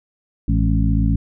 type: harmonic tone with a mistuned harmonic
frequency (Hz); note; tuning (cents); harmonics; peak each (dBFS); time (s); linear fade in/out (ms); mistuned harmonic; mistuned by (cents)
55; A1; 0; 1 / 2 / 3 / 4 / 5; -17 / -20 / -22 / -23 / -24; 0.48-1.16; 5; 4; -68
effects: none